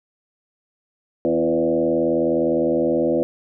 sine tone with frequency modulation, 419.2 Hz, G#4, 16 cents sharp, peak -16 dBFS, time 1.25-3.23 s, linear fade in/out 0 ms, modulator 79.5 Hz, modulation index 2.3, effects none

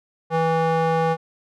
square tone with band-pass filter, 163.2 Hz, E3, 17 cents flat, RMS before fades -20 dBFS, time 0.3-1.17 s, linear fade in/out 50 ms, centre 730 Hz, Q 1.4, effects none

